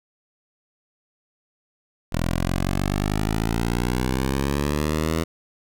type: exponential sweep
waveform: 10% pulse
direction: up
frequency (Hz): 41.2 to 82.41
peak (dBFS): -13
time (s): 2.12-5.24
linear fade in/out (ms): 10
effects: none